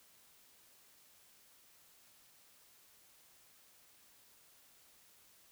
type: silence
effects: white hiss -65 dBFS RMS until 5.51 s